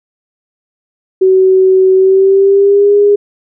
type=tone with pitch glide; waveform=sine; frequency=377.1 to 408.9 Hz; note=F#4 to G#4; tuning=+33 to -27 cents; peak=-4 dBFS; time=1.21-3.16 s; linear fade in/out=10 ms; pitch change=+140 cents; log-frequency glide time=1.94-2.95 s; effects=none